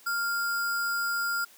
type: tone with sample-and-hold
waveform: sine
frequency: 1396.9 Hz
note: F6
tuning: in tune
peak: -26 dBFS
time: 0.06-1.45 s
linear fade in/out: 10 ms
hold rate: 6300 Hz
effects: white hiss -55 dBFS RMS until 1.57 s + high-pass 200 Hz 12 dB/octave